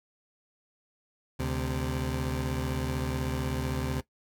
20% pulse tone pair together, 72.96 / 130 Hz, D2 / C3, -11 / -11 cents, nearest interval minor seventh, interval 1000 cents, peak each -27 dBFS, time 1.39-4.01 s, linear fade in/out 10 ms, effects noise-tail reverb RT60 0.1 s tail -17 dB re dry

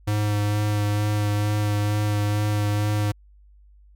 square tone with vibrato, 104.3 Hz, G#2, 8 cents sharp, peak -21 dBFS, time 0.07-3.12 s, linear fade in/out 10 ms, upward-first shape sine, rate 2.2 Hz, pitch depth 14 cents each way, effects added 50 Hz sine -49 dBFS peak until 3.95 s

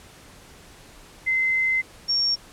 sine tone pair in turn, 2063 / 5522 Hz, C7 / F8, -25 / -20 cents, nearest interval octave + perfect fourth, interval 1705 cents, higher second, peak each -19 dBFS, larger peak neither, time 1.26-1.82 / 2.08-2.36 s, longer first, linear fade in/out 20 ms, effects pink hiss -48 dBFS RMS until 2.52 s + low-pass 11000 Hz 12 dB/octave

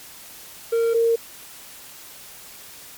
triangle / sine tone pair in turn, 460.7 / 460.7 Hz, A#4 / A#4, -20 / -20 cents, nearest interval unison, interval 0 cents, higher neither, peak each -15 dBFS, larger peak neither, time 0.72-0.94 / 0.94-1.16 s, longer neither, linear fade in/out 10 ms, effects white hiss -42 dBFS RMS until 2.97 s + MP3 96 kbps

